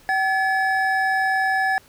triangle tone pair together, 764.7 / 1714 Hz, G5 / A6, -43 / -46 cents, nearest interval octave + major second, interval 1397 cents, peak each -19 dBFS, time 0.09-1.78 s, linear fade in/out 0 ms, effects pink hiss -52 dBFS RMS until 1.88 s

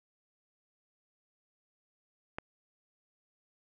click, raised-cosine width 0.5 ms, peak -21 dBFS, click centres 2.385 s, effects none

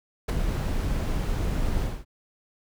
brown noise with ADSR envelope, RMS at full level -18 dBFS, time 0.28-2.05 s, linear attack 14 ms, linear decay 11 ms, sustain -8 dB, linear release 220 ms, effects none

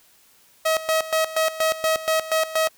sawtooth tone with tremolo, 638 Hz, D#5, 43 cents sharp, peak -14 dBFS, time 0.65-2.69 s, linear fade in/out 10 ms, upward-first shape square, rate 4.2 Hz, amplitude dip 80%, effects white hiss -56 dBFS RMS until 2.77 s

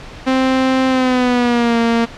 sawtooth tone with pitch glide, 261.6 to 231.7 Hz, C4 to A#3, 0 to -10 cents, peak -8 dBFS, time 0.26-2.06 s, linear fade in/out 20 ms, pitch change -210 cents, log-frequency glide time 0.88-1.78 s, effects pink hiss -34 dBFS RMS until 2.17 s + low-pass 4000 Hz 12 dB/octave

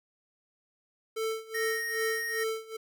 square tone with tremolo, 443.6 Hz, A4, 14 cents sharp, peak -29 dBFS, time 1.16-2.77 s, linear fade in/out 10 ms, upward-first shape sine, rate 2.5 Hz, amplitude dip 90%
square tone, 1864.7 Hz, A#6, in tune, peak -32 dBFS, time 1.54-2.44 s, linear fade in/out 10 ms
effects none

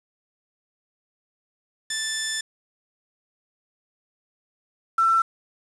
10% pulse / sine tone pair in turn, 1760 / 1340.8 Hz, A6 / E6, 0 / +29 cents, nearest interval perfect fourth, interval 471 cents, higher first, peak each -16 dBFS, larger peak neither, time 1.9-2.41 / 4.98-5.22 s, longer first, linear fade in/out 5 ms, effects resampled to 22050 Hz + 7-bit

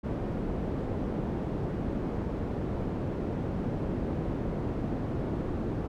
white low-pass noise, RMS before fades -32 dBFS, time 0.03-5.88 s, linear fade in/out 20 ms, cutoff 320 Hz, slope 12 dB/octave, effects none

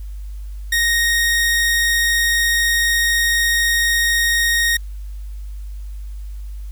sawtooth tone, 1864 Hz, A#6, 1 cent flat, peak -11 dBFS, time 0.72-4.77 s, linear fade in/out 5 ms, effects added 50 Hz sine -27 dBFS peak until 6.71 s + white hiss -54 dBFS RMS until 6.71 s

